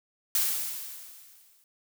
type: noise with exponential decay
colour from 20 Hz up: blue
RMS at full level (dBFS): -24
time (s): 0.35-1.64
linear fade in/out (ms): 1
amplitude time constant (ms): 280
effects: none